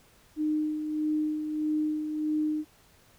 sine tone with tremolo, 306 Hz, D#4, 29 cents flat, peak -24 dBFS, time 0.36-2.65 s, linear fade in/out 50 ms, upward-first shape sine, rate 1.6 Hz, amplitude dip 50%, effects pink hiss -60 dBFS RMS until 3.18 s

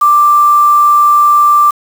sine tone with quantisation, 1179 Hz, D6, 6 cents sharp, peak -4 dBFS, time 0.01-1.71 s, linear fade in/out 10 ms, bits 4, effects none

